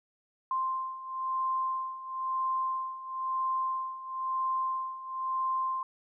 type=beating tone pair; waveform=sine; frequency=1046.5 / 1047.5 Hz; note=C6 / C6; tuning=0 / +2 cents; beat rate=1 Hz; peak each=-35 / -31 dBFS; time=0.51-5.83 s; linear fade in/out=2 ms; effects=none